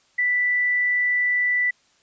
sine tone, 1975.5 Hz, B6, in tune, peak -18 dBFS, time 0.18-1.71 s, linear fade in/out 10 ms, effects white hiss -61 dBFS RMS until 2.02 s + resampled to 16000 Hz

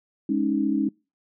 sine chord, Ab suspended fourth, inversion none, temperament just, 207.7 / 276.9 / 311.5 Hz, Ab3 / Db4 / Eb4, 0 / -2 / +2 cents, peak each -26 / -24 / -25 dBFS, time 0.29-0.89 s, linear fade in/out 5 ms, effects noise-tail reverb RT60 0.3 s tail -26 dB re dry

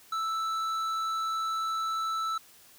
sine tone with tanh clipping, 1318.5 Hz, E6, in tune, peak -30 dBFS, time 0.12-2.38 s, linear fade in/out 5 ms, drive 10 dB, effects white hiss -56 dBFS RMS until 2.78 s

